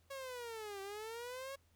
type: linear two-way sweep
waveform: sawtooth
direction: down then up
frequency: 554.4 to 386.8 to 554.4 Hz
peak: -40 dBFS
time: 0.1-1.56 s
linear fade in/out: 10 ms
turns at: 0.81 s
effects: added 83 Hz sine -70 dBFS peak until 1.75 s + pink hiss -75 dBFS RMS until 1.75 s